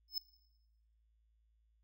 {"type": "tone with exponential growth", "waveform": "square", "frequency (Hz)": 5210, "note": "E8", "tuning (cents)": -21, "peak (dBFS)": -32, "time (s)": [0.08, 0.18], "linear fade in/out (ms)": 2, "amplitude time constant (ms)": 20, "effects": ["noise-tail reverb RT60 0.9 s tail -17 dB re dry", "added 55 Hz sine -70 dBFS peak until 1.83 s"]}